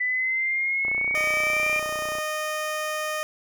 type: linear sweep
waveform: sine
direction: up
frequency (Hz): 1986 to 2402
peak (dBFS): -22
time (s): 0-1.8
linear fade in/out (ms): 10
type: click train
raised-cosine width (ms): 1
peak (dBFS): -24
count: 42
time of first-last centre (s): 0.85-2.186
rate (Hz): 30.7
type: tone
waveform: 15% pulse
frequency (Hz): 615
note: D#5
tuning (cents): -20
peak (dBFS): -20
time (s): 1.15-3.23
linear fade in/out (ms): 0
effects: none